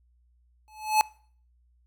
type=tone with exponential growth; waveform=square; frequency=860 Hz; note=A5; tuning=40 cents flat; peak=-16 dBFS; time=0.68-1.01 s; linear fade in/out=0 ms; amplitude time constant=70 ms; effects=noise-tail reverb RT60 0.5 s tail -23 dB re dry + added 60 Hz sine -61 dBFS peak until 1.86 s

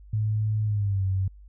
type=tone with pitch glide; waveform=sine; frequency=107.4 to 95.13 Hz; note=A2 to F#2; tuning=-41 to +49 cents; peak=-22 dBFS; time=0.13-1.28 s; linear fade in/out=5 ms; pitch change=-210 cents; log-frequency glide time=0.64-1.05 s; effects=added 50 Hz sine -45 dBFS peak until 1.48 s

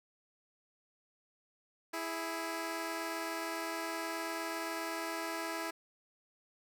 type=tone pair together; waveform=10% pulse; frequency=329.5 / 416.7 Hz; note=E4 / G#4; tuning=-1 / +6 cents; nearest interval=major third; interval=407 cents; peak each=-29 / -35 dBFS; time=1.93-5.71 s; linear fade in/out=10 ms; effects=none

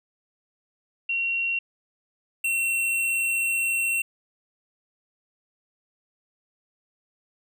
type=tone pair in turn; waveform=sine / square; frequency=2741 / 2719 Hz; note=F7 / F7; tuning=-33 / -47 cents; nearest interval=unison; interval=14 cents; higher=first; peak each=-23 dBFS; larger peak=neither; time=1.09-1.59 / 2.44-4.02 s; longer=second; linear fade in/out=5 ms; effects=none

